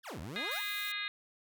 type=exponential two-way sweep; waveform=20% pulse; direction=down then up; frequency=1929 to 70.6 to 1131 Hz; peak=-36 dBFS; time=0.03-0.63 s; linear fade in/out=50 ms; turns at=0.2 s
type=harmonic tone; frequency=411.8 Hz; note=G#4; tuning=15 cents flat; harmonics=3 / 4 / 5 / 6 / 7 / 8 / 9 / 10; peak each=-47 / -42 / -40 / -43 / -50 / -51 / -40 / -48 dBFS; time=0.36-1.08 s; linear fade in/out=0 ms
type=noise; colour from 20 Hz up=blue; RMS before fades=-46 dBFS; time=0.51-0.92 s; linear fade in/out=5 ms
effects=none